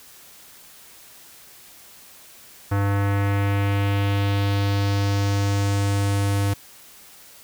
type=tone with low-pass filter sweep; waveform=square; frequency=100 Hz; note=G2; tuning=35 cents sharp; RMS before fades=-21 dBFS; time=2.71-6.54 s; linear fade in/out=10 ms; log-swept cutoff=1500 to 12000 Hz; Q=1.7; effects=white hiss -47 dBFS RMS until 7.43 s